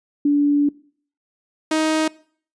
sine / sawtooth tone pair in turn, 289 / 314.1 Hz, D4 / D#4, -28 / +16 cents, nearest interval minor second, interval 144 cents, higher second, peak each -13 dBFS, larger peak neither, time 0.25-0.69 / 1.71-2.08 s, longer first, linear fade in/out 5 ms, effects noise-tail reverb RT60 0.5 s tail -22 dB re dry + resampled to 22050 Hz

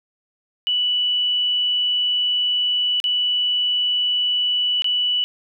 sine tone with dropouts, 2960 Hz, F#7, in tune, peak -17 dBFS, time 0.67-5.24 s, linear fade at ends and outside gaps 0 ms, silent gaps 3.001-3.041 / 4.821-4.844 s, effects none

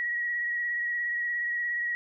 sine tone with vibrato, 1913 Hz, A#6, 44 cents sharp, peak -27 dBFS, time 0-1.95 s, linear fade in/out 0 ms, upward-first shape sine, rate 17 Hz, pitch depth 22 cents each way, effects none

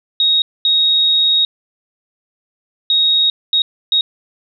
sine tone bursts at uneven times, 3763 Hz, A#7, 16 cents sharp, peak -10 dBFS, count 5, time 0.2-0.42 / 0.65-1.45 / 2.9-3.3 / 3.53-3.62 / 3.92-4.01 s, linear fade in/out 2 ms, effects none

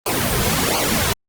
pink noise with flanger, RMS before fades -19 dBFS, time 0.06-1.13 s, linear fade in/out 2 ms, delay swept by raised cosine 0.54 to 3.64 ms, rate 1.4 Hz, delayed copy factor -0.8, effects Opus 24 kbps

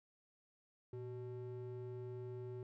triangle ring-modulated tone, 246.9 Hz, B3, in tune, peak -39 dBFS, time 0.93-2.63 s, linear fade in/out 2 ms, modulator 130 Hz, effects none

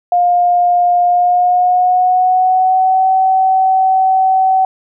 sine tone with pitch glide, 708 to 758.8 Hz, F5 to F#5, +23 to +43 cents, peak -8 dBFS, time 0.12-4.65 s, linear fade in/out 2 ms, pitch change +120 cents, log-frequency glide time 1.05-3.09 s, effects none

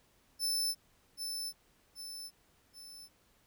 sawtooth tone with echo, 5280 Hz, E8, 2 cents sharp, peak -28 dBFS, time 0.39-0.75 s, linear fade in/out 50 ms, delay 780 ms, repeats 3, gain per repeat -6 dB, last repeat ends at 3.09 s, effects pink hiss -69 dBFS RMS until 3.46 s

